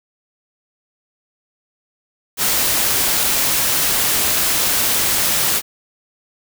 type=noise; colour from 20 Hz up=white; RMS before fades=-17 dBFS; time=2.37-5.62 s; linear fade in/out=50 ms; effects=none